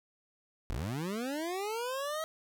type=linear sweep; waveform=25% pulse; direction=up; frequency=36.71 to 645 Hz; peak=-30 dBFS; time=0.7-2.24 s; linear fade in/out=0 ms; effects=none